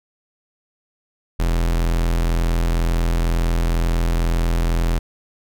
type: tone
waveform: 45% pulse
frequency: 42.08 Hz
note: E1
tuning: 36 cents sharp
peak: -16 dBFS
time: 1.39-4.99 s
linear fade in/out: 10 ms
effects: none